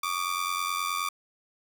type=ring-modulated tone; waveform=sawtooth; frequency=1174.7 Hz; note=D6; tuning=in tune; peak=-21 dBFS; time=0.03-1.09 s; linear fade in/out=5 ms; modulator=44.8 Hz; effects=8-bit